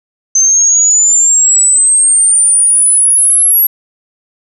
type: exponential sweep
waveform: sine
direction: up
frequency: 6210 to 11550 Hz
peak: -5 dBFS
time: 0.35-3.67 s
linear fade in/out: 5 ms
effects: none